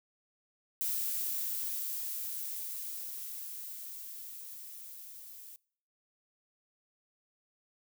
violet noise with level ramp, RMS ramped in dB -33 to -50 dBFS, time 0.81-5.56 s, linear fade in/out 0 ms, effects noise-tail reverb RT60 0.6 s tail -25 dB re dry

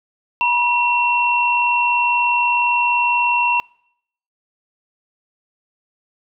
sine tone pair together, 964 / 2721 Hz, B5 / F7, -42 / -46 cents, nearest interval octave + tritone, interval 1796 cents, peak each -16 / -17 dBFS, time 0.41-3.6 s, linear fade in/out 0 ms, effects noise-tail reverb RT60 0.7 s tail -25 dB re dry

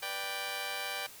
10% pulse chord, G major, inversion first, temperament just, 490 / 588 / 784 Hz, B4 / D5 / G5, -14 / +2 / 0 cents, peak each -36 / -33 / -30 dBFS, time 0.02-1.07 s, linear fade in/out 10 ms, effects white hiss -51 dBFS RMS until 1.2 s

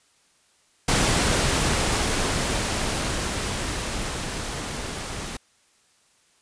pink noise with level ramp, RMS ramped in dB -20 to -33 dBFS, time 0.88-5.37 s, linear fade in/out 5 ms, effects white hiss -62 dBFS RMS until 6.41 s + resampled to 22050 Hz

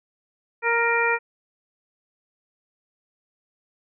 harmonic tone with a mistuned harmonic, 466.2 Hz, A#4, in tune, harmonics 1 / 2 / 3 / 4 / 5, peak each -25 / -25 / -25 / -25 / -25 dBFS, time 0.62-1.19 s, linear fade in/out 50 ms, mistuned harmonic 5, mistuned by +36 cents, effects none

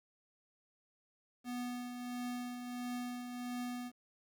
square tone with tremolo, 245.7 Hz, B3, 9 cents flat, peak -38 dBFS, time 1.44-3.92 s, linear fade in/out 50 ms, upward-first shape triangle, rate 1.5 Hz, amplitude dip 50%, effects 11-bit

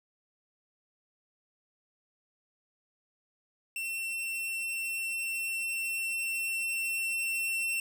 45% pulse tone with level ramp, 2702 Hz, E7, 42 cents sharp, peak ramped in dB -33 to -29 dBFS, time 3.76-7.8 s, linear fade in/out 2 ms, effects none

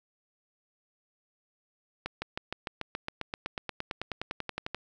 accelerating click train, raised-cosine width 0.3 ms, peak -17 dBFS, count 24, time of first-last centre 2.06-4.746 s, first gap 160 ms, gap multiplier 0.97, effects none

